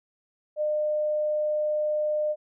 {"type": "tone", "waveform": "sine", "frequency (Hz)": 605, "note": "D#5", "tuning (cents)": -49, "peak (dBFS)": -23, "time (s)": [0.56, 2.36], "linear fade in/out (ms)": 50, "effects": []}